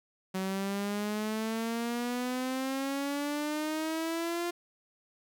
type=exponential sweep; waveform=sawtooth; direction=up; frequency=187.5 to 349.2 Hz; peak=-27 dBFS; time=0.34-4.51 s; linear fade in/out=10 ms; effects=11-bit